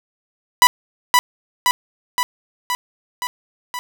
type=tone with echo; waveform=sawtooth; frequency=987.8 Hz; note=B5; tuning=in tune; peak=-3 dBFS; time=0.62-0.67 s; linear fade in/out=0 ms; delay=520 ms; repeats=6; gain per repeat=-3 dB; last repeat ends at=3.79 s; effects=none